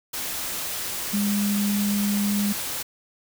sine tone in noise, 204.1 Hz, G#3, 30 cents flat, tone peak -21 dBFS, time 1.13-2.53 s, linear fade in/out 10 ms, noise white, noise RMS -30 dBFS, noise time 0.13-2.83 s, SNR +6 dB, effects none

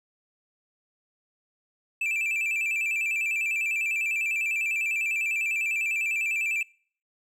triangle tone with vibrato, 2489 Hz, D#7, in tune, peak -23 dBFS, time 2.01-6.63 s, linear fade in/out 5 ms, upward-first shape square, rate 10 Hz, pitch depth 92 cents each way, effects noise-tail reverb RT60 0.5 s tail -23 dB re dry

